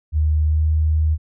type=tone with pitch glide; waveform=sine; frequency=76.8 to 77.96 Hz; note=D#2 to D#2; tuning=-22 to +4 cents; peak=-14 dBFS; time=0.12-1.18 s; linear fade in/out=50 ms; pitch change=+26 cents; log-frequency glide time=0.45-0.65 s; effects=none